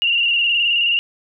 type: tone with vibrato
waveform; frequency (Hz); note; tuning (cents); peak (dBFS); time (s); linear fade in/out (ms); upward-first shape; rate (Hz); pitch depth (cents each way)
sine; 2806; F7; +8; -14; 0.02-0.99; 0; square; 19; 34
effects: none